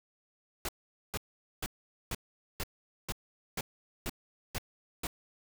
pink noise bursts, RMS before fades -35 dBFS, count 10, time 0.65-5.07 s, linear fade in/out 2 ms, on 37 ms, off 450 ms, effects none

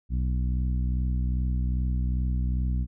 harmonic tone, 62.5 Hz, B1, 21 cents sharp, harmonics 1 / 2 / 3 / 4 / 5, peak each -24 / -32 / -35 / -41 / -49 dBFS, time 0.09-2.87 s, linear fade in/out 50 ms, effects none

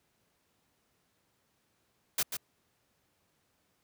white noise with echo, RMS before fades -29 dBFS, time 2.18-2.23 s, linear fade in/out 5 ms, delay 140 ms, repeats 1, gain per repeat -7 dB, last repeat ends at 2.37 s, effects pink hiss -74 dBFS RMS until 3.83 s + high-pass 80 Hz 12 dB/octave

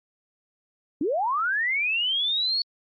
sine linear sweep, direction up, 261.6 to 4435 Hz, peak -22 dBFS, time 1.01-2.62 s, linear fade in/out 2 ms, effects Opus 48 kbps

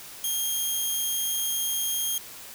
5% pulse tone, 3229 Hz, G#7, 49 cents flat, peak -17 dBFS, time 0.24-2.18 s, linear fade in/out 2 ms, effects white hiss -43 dBFS RMS until 2.54 s

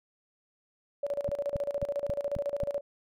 sine tone with tremolo, 570 Hz, C#5, 48 cents sharp, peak -27 dBFS, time 1.03-2.81 s, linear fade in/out 5 ms, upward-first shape square, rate 14 Hz, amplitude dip 80%
click train, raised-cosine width 5 ms, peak -23 dBFS, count 6, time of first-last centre 1.29-2.634 s, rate 3.72 Hz
effects none

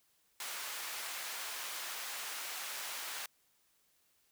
pink high-pass noise, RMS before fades -42 dBFS, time 0.4-3.26 s, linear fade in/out 2 ms, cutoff 1100 Hz, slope 12 dB/octave, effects white hiss -73 dBFS RMS until 4.31 s

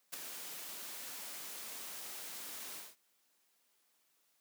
white noise with ADSR envelope, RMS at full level -40 dBFS, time 0.12-2.96 s, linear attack 17 ms, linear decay 11 ms, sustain -6 dB, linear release 200 ms, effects white hiss -75 dBFS RMS until 4.4 s + high-pass 200 Hz 12 dB/octave

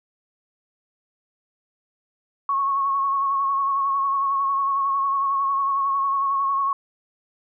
sine tone with vibrato, 1100 Hz, C#6, 14 cents flat, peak -19 dBFS, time 2.49-6.73 s, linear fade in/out 2 ms, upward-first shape sine, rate 11 Hz, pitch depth 32 cents each way, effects none

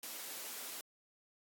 white high-pass noise, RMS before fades -45 dBFS, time 0.03-0.81 s, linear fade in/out 2 ms, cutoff 220 Hz, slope 24 dB/octave, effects AAC 64 kbps

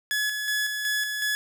sawtooth tone with tremolo, 1700 Hz, G#6, 40 cents sharp, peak -20 dBFS, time 0.11-1.35 s, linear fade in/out 0 ms, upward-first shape square, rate 2.7 Hz, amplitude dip 40%, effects none

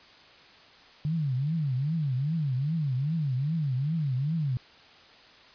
sine tone with vibrato, 144.6 Hz, D3, 27 cents flat, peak -25 dBFS, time 1.05-4.57 s, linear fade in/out 0 ms, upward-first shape triangle, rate 2.5 Hz, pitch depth 280 cents each way, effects white hiss -53 dBFS RMS until 5.54 s + resampled to 11025 Hz

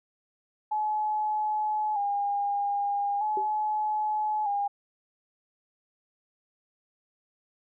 sine tone with vibrato, 830.6 Hz, G#5, in tune, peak -25 dBFS, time 0.71-4.68 s, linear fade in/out 10 ms, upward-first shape square, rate 0.4 Hz, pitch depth 45 cents each way
sine tone with exponential decay, 392 Hz, G4, in tune, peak -28 dBFS, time 3.37-3.52 s, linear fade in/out 2 ms, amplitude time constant 31 ms
effects none

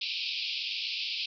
pink band-pass noise, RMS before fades -34 dBFS, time 0.01-1.26 s, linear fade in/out 5 ms, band 2400 to 5100 Hz, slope 96 dB/octave, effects none

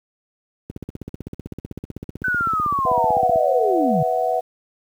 click train, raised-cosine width 3 ms, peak -17 dBFS, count 43, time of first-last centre 0.7-3.358 s, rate 15.8 Hz
sine linear sweep, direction down, 1525 to 135.2 Hz, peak -18 dBFS, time 2.24-4.03 s, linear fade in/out 5 ms
sine chord, B suspended fourth, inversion none, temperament just, 493.9 / 658.5 / 740.8 Hz, B4 / E5 / F#5, 0 / -2 / +2 cents, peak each -24 / -22 / -21 dBFS, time 2.85-4.41 s, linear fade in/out 20 ms
effects high-pass 60 Hz 12 dB/octave + 8-bit

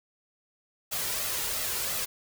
white noise with flanger, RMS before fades -31 dBFS, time 0.91-2.06 s, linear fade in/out 20 ms, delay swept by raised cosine 1.5 to 2.18 ms, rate 2.9 Hz, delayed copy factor +0.5, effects none

